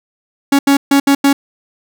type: tone bursts at uneven times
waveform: 45% pulse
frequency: 278.8 Hz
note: C#4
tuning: 10 cents sharp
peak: -7 dBFS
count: 5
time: 0.52-0.59 / 0.67-0.77 / 0.91-1 / 1.07-1.15 / 1.24-1.33 s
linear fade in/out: 5 ms
effects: none